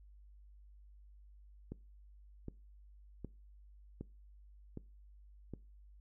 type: click train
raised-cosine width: 3 ms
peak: -30 dBFS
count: 6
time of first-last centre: 1.72-5.537 s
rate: 1.31 Hz
effects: noise-tail reverb RT60 0.3 s tail -22 dB re dry + added 50 Hz sine -56 dBFS peak until 6 s